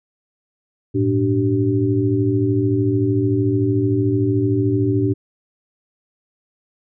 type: tone cluster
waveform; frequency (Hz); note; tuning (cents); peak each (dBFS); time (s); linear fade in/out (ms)
sine; 100.6 / 114 / 293.2 / 383.1; G2 / A#2 / D4 / G4; +45 / -38 / -3 / -40; -26 / -19 / -19 / -21; 0.94-5.14; 20
effects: none